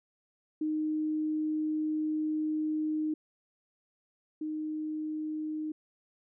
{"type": "tone pair in turn", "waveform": "sine", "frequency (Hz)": [308.9, 308.9], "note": ["D#4", "D#4"], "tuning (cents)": [-12, -12], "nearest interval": "unison", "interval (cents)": 0, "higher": "neither", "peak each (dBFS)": [-28, -32], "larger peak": "first", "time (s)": [[0.61, 3.14], [4.41, 5.72]], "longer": "first", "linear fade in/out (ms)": 5, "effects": []}